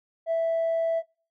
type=tone with tanh clipping; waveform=triangle; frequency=659.3 Hz; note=E5; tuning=in tune; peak=-22 dBFS; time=0.26-1.03 s; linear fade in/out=50 ms; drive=5 dB; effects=noise-tail reverb RT60 0.4 s tail -26 dB re dry